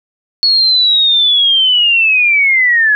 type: linear sweep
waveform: sine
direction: down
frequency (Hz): 4381 to 1669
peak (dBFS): -7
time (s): 0.43-2.95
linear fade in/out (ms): 0
effects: none